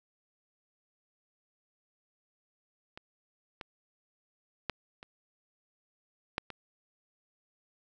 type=clicks; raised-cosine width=0.3 ms; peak=-28 / -24 / -15 / -30 / -14 / -25 dBFS; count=6; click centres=2.975 / 3.612 / 4.697 / 5.029 / 6.381 / 6.503 s; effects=none